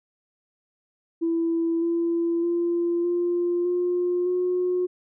sine tone with pitch steps, 332.3 / 337.9 / 343.6 / 349.4 / 355.3 / 361.3 Hz, E4 / E4 / F4 / F4 / F4 / F#4, +14 / +43 / -28 / +1 / +30 / -41 cents, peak -20 dBFS, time 1.21-4.87 s, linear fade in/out 20 ms, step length 610 ms, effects tanh soft clip ceiling -16 dBFS

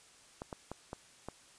clicks, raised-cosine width 1 ms, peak -26 dBFS, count 5, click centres 0.419 / 0.528 / 0.716 / 0.931 / 1.286 s, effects white hiss -60 dBFS RMS until 1.58 s + resampled to 22050 Hz

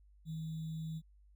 sine tone with sample-and-hold, 159.5 Hz, D#3, 43 cents sharp, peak -38 dBFS, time 0.25-1.02 s, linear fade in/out 50 ms, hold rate 3675 Hz, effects added 50 Hz sine -60 dBFS peak until 1.35 s

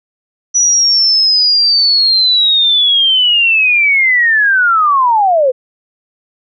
sine linear sweep, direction down, 5910 to 489.8 Hz, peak -7 dBFS, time 0.54-5.52 s, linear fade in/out 20 ms, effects none

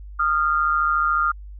sine tone pair together, 1229 / 1382.9 Hz, D#6 / F6, -22 / -17 cents, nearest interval major second, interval 205 cents, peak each -20 / -20 dBFS, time 0.19-1.32 s, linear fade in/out 10 ms, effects added 50 Hz sine -35 dBFS peak until 1.59 s

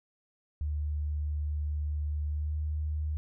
sine tone with pitch glide, 74.6 to 76.12 Hz, D2 to D#2, +28 to -37 cents, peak -29 dBFS, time 0.61-3.17 s, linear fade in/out 0 ms, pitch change +35 cents, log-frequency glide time 2.27-2.56 s, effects none

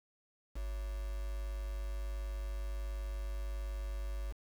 sine tone with quantisation, 50.7 Hz, G#1, 41 cents flat, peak -36 dBFS, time 0.55-4.33 s, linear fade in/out 20 ms, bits 8, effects none

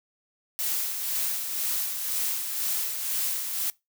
blue noise with tremolo, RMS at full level -27 dBFS, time 0.59-3.7 s, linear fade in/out 0 ms, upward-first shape sine, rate 2 Hz, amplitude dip 45%, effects noise-tail reverb RT60 0.2 s tail -22 dB re dry

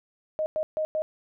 sine tone bursts at uneven times, 622.3 Hz, D#5, in tune, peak -24 dBFS, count 4, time 0.39-0.46 / 0.56-0.63 / 0.77-0.85 / 0.95-1.02 s, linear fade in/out 0 ms, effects none

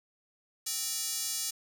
square tone with high-pass filter, 261.6 Hz, C4, in tune, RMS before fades -34 dBFS, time 0.66-1.51 s, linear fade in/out 10 ms, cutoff 5900 Hz, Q 1.3, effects 9-bit

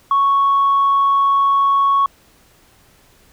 sine tone, 1108.7 Hz, C#6, in tune, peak -10 dBFS, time 0.11-2.06 s, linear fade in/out 2 ms, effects tanh soft clip ceiling -8 dBFS + pink hiss -52 dBFS RMS until 3.32 s

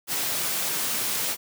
white high-pass noise, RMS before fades -27 dBFS, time 0.07-1.37 s, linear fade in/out 50 ms, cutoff 110 Hz, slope 48 dB/octave, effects none

